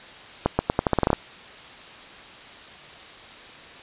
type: accelerating click train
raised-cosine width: 1 ms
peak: -4 dBFS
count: 11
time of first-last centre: 0.46-1.13 s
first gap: 130 ms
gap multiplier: 0.84
effects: white hiss -43 dBFS RMS until 3.82 s + resampled to 8000 Hz